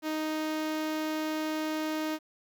sawtooth tone with notch filter, 311.1 Hz, D#4, in tune, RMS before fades -32 dBFS, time 0.02-2.19 s, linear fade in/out 50 ms, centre 8900 Hz, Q 1.5, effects 10-bit

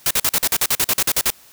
white noise bursts, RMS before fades -17 dBFS, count 14, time 0.06-1.303 s, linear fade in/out 2 ms, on 47 ms, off 45 ms, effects white hiss -48 dBFS RMS until 1.52 s

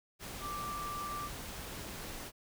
sine tone in noise, 1174.7 Hz, D6, in tune, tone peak -38 dBFS, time 0.4-1.3 s, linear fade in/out 50 ms, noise pink, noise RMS -44 dBFS, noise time 0.19-2.32 s, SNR +3 dB, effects none

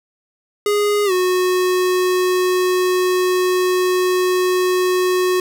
square tone with pitch glide, 413.2 to 366 Hz, G#4 to F#4, -9 to -19 cents, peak -15 dBFS, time 0.66-5.4 s, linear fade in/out 2 ms, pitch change -210 cents, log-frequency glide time 1.05-1.12 s, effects none

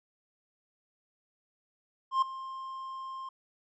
triangle tone with ADSR envelope, 1058 Hz, C6, 19 cents sharp, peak -19 dBFS, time 2.11-3.29 s, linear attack 110 ms, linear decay 6 ms, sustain -17 dB, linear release 4 ms, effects resampled to 16000 Hz

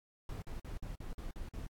brown noise bursts, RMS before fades -42 dBFS, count 8, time 0.29-1.666 s, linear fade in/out 2 ms, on 130 ms, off 48 ms, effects AAC 64 kbps

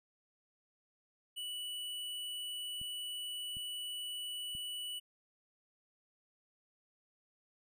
square tone, 2956 Hz, F#7, 2 cents flat, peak -40 dBFS, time 1.36-5 s, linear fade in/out 20 ms
clicks, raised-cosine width 5 ms, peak -40 dBFS, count 3, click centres 2.815 / 3.569 / 4.551 s
effects none

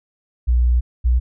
sine tone pair in turn, 60.5 / 61.1 Hz, B1 / B1, -35 / -18 cents, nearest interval unison, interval 17 cents, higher second, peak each -12 dBFS, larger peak neither, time 0.47-0.81 / 1.04-1.2 s, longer first, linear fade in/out 20 ms, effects none

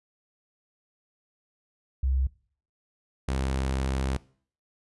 sine / sawtooth tone pair in turn, 65.9 / 66.28 Hz, C2 / C2, +13 / +23 cents, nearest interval unison, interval 10 cents, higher second, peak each -22 dBFS, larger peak neither, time 2.03-2.27 / 3.28-4.17 s, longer second, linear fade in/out 5 ms, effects noise-tail reverb RT60 0.5 s tail -21 dB re dry + resampled to 24000 Hz

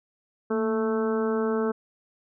harmonic tone with a mistuned harmonic, 220 Hz, A3, in tune, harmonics 1 / 2 / 3 / 4 / 5 / 6 / 7, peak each -27 / -25 / -37 / -38 / -38 / -36 / -41 dBFS, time 0.5-1.72 s, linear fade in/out 10 ms, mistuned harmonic 1, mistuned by +51 cents, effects none

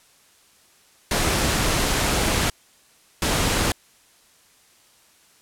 pink noise bursts at uneven times, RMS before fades -21 dBFS, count 2, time 1.11-2.5 / 3.22-3.72 s, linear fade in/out 2 ms, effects white hiss -56 dBFS RMS until 5.41 s + low-pass 11000 Hz 12 dB/octave

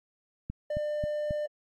click train, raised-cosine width 5 ms, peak -22 dBFS, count 4, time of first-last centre 0.5-1.309 s, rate 3.71 Hz
triangle tone, 598 Hz, D5, 31 cents sharp, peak -27 dBFS, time 0.7-1.46 s, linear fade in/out 5 ms
effects AAC 48 kbps

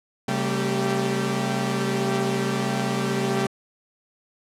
sawtooth tone cluster, 134.9 / 195 / 224.3 / 389.2 Hz, C#3 / G3 / A3 / G4, -47 / -9 / +34 / -12 cents, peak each -24 dBFS, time 0.28-3.47 s, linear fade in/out 5 ms, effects low-pass 10000 Hz 12 dB/octave

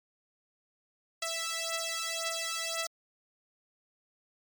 5% pulse beating tone pair, 659.3 / 661.2 Hz, E5 / E5, 0 / +5 cents, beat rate 1.9 Hz, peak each -24 dBFS, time 1.22-2.87 s, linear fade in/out 5 ms, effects MP3 96 kbps

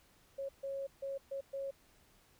sine tone bursts at uneven times, 548 Hz, C#5, 20 cents flat, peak -37 dBFS, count 5, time 0.38-0.49 / 0.63-0.87 / 1.02-1.18 / 1.31-1.41 / 1.53-1.71 s, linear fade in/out 10 ms, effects pink hiss -67 dBFS RMS until 2.39 s

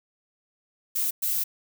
violet noise bursts at uneven times, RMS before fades -26 dBFS, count 2, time 0.95-1.11 / 1.22-1.44 s, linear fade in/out 10 ms, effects none

